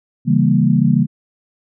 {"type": "chord", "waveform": "sine", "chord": "C# diminished seventh", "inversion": "none", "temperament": "equal with one note detuned", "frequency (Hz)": [138.59, 164.81, 198.16, 233.1], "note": ["C#3", "E3", "G3", "Bb3"], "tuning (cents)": [0, 0, 19, 0], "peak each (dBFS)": -16, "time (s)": [0.25, 1.07], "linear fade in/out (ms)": 50, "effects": []}